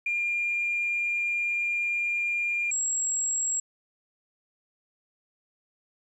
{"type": "tone pair in turn", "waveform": "sine", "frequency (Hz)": [2403, 7629], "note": ["D7", "A#8"], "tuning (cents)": [39, 39], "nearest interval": "octave + minor sixth", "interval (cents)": 2000, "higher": "second", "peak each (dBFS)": -24, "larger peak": "neither", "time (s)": [[0.06, 2.71], [2.71, 3.6]], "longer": "first", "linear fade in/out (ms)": 5, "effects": ["tanh soft clip ceiling -20 dBFS", "11-bit"]}